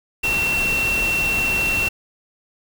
sine tone in noise, 2715 Hz, F7, 50 cents flat, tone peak -18 dBFS, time 0.23-1.89 s, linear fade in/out 10 ms, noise pink, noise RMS -27 dBFS, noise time 0.23-1.89 s, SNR +6 dB, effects none

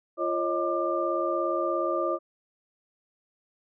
sine tone cluster, 345.6 / 548 / 625 / 1192 Hz, F4 / C#5 / D#5 / D6, -18 / -20 / +8 / +25 cents, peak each -30 dBFS, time 0.17-2.19 s, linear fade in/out 50 ms, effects none

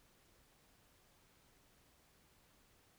silence, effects pink hiss -70 dBFS RMS until 2.98 s

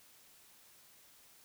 silence, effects white hiss -62 dBFS RMS until 1.44 s

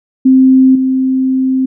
sine tone with level steps, 261.6 Hz, C4, in tune, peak -3 / -9 dBFS, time 0.25-1.66 s, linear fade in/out 10 ms, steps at 0.75 s, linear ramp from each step 5 ms, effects none

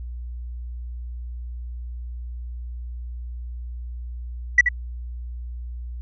sine tone with echo, 1955 Hz, B6, 18 cents flat, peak -6 dBFS, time 4.58-4.61 s, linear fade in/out 5 ms, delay 79 ms, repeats 1, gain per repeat -9 dB, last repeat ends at 4.689 s, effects tanh soft clip ceiling -6 dBFS + added 60 Hz sine -30 dBFS peak until 6.01 s

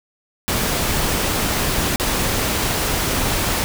pink noise with dropouts, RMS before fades -20 dBFS, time 0.48-3.64 s, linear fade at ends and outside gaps 0 ms, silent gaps 1.959-1.998 s, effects none

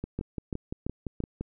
two click trains, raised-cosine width 3 ms, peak -18 / -20 dBFS, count 4 / 9, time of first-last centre 0.19-1.204 / 0.04-1.41 s, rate 2.96 / 5.84 Hz, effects none

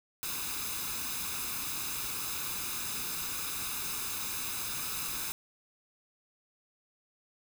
white noise with comb filter, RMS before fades -36 dBFS, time 0.23-5.32 s, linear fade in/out 0 ms, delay 0.79 ms, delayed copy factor +0.65, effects none

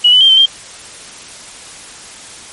sine tone with pitch steps, 2923 / 3002 / 3171 / 3091 / 3184 Hz, F#7 / F#7 / G7 / G7 / G7, -22 / +24 / +19 / -25 / +26 cents, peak -4 dBFS, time 0.04-0.46 s, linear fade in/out 10 ms, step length 84 ms, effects white hiss -33 dBFS RMS until 2.52 s + MP3 48 kbps

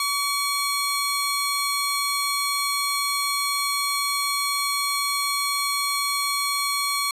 25% pulse tone pair together, 1132 / 4271 Hz, C#6 / C8, +36 / +35 cents, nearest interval octave + major seventh, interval 2299 cents, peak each -21 dBFS, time 0-7.11 s, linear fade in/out 2 ms, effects resampled to 32000 Hz

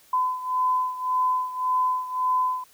sine beating tone pair, 1013 / 1014.8 Hz, B5 / B5, +44 / +47 cents, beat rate 1.8 Hz, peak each -23 / -27 dBFS, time 0.13-2.64 s, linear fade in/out 5 ms, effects white hiss -56 dBFS RMS until 2.73 s

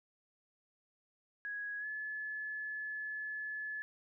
sine tone with pitch glide, 1664 to 1718.7 Hz, G#6 to A6, +3 to -41 cents, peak -38 dBFS, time 1.45-3.82 s, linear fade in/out 0 ms, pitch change +56 cents, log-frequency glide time 1.79-1.86 s, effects none

